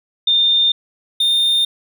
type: tone pair in turn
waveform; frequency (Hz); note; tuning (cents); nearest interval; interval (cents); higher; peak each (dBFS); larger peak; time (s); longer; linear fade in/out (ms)
sine / triangle; 3619 / 3633; A7 / A#7; +48 / -45; unison; 7; second; -11; neither; 0.27-0.72 / 1.2-1.65; neither; 5
effects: none